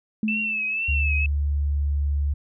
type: tone with exponential decay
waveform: sine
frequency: 216 Hz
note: A3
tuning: 32 cents flat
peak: -19 dBFS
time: 0.23-0.83 s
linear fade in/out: 2 ms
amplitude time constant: 130 ms
type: tone with vibrato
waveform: sine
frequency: 2637 Hz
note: E7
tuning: in tune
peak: -23 dBFS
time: 0.28-1.26 s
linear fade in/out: 2 ms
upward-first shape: triangle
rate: 2 Hz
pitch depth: 81 cents each way
type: tone with pitch glide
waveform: sine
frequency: 72.3 to 71.72 Hz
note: D2 to D2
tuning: -27 to -40 cents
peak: -20 dBFS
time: 0.88-2.34 s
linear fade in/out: 10 ms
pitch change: -13 cents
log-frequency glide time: 1.28-2.03 s
effects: none